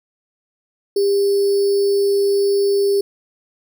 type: tone with sample-and-hold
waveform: sine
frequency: 399.4 Hz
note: G4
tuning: 32 cents sharp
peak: -13 dBFS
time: 0.96-3.01 s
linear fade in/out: 5 ms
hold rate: 4900 Hz
effects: none